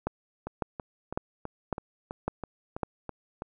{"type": "two click trains", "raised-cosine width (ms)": 1, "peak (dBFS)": [-21, -14], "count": [10, 6], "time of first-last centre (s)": [[0.47, 3.421], [0.07, 2.832]], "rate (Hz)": [3.05, 1.81], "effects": []}